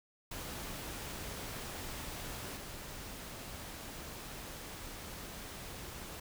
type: noise with level steps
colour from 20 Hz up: pink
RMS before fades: -43 / -46 dBFS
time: 0.31-6.2 s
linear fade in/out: 5 ms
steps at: 2.56 s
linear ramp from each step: 10 ms
effects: none